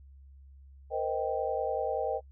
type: chord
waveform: sine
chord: C minor seventh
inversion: third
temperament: equal with one note detuned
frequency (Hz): 466.2 / 516.6 / 622.3 / 784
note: Bb4 / C5 / Eb5 / G5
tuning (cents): 0 / -22 / 0 / 0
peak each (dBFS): -34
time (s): 0.9-2.21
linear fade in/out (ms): 50
effects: noise-tail reverb RT60 0.1 s tail -22 dB re dry + added 68 Hz sine -50 dBFS peak until 2.31 s

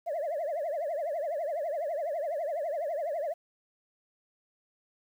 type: tone with vibrato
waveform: sine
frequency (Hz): 622.3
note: D#5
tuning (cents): 0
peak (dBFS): -28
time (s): 0.06-3.34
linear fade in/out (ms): 20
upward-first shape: triangle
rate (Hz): 12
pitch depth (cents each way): 230
effects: tanh soft clip ceiling -27 dBFS + 10-bit

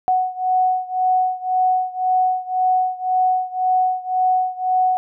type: beating tone pair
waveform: sine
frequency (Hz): 740 / 741.9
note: F#5 / F#5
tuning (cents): 0 / +4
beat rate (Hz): 1.9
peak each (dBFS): -18 / -20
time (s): 0.08-4.97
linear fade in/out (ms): 0
effects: none

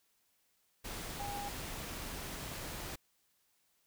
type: tone in noise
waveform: sine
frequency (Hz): 811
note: G#5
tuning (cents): -41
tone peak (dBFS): -40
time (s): 1.19-1.49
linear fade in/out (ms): 10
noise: pink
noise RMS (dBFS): -43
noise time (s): 0.84-2.96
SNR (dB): 0
effects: white hiss -75 dBFS RMS until 3.86 s

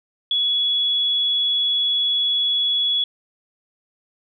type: tone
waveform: sine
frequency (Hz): 3380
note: G#7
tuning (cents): +30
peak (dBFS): -17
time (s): 0.31-3.04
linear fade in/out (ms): 2
effects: none

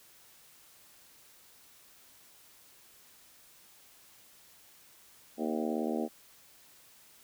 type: harmonic tone with a mistuned harmonic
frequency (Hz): 77.9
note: D#2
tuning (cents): +3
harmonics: 3 / 4 / 5 / 6 / 7 / 8 / 9 / 10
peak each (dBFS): -34 / -36 / -38 / -40 / -41 / -42 / -43 / -44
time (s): 5.37-6.09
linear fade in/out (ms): 50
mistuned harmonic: 9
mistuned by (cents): -25
effects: white hiss -59 dBFS RMS until 7.23 s

